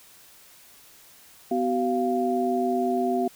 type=tone cluster; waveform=sine; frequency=250.4 / 378.4 / 696 Hz; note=B3 / F#4 / F5; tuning=+24 / +39 / -6 cents; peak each=-26 dBFS; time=1.51-3.28 s; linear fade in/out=5 ms; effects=white hiss -52 dBFS RMS until 3.35 s